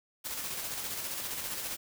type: noise with tremolo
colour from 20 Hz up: white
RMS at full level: -36 dBFS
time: 0.24-1.77 s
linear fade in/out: 20 ms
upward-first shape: square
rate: 15 Hz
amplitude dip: 30%
effects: none